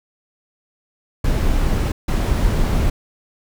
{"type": "noise bursts at uneven times", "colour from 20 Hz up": "brown", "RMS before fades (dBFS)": -17, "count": 2, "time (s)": [[1.24, 1.92], [2.08, 2.9]], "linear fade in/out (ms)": 5, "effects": []}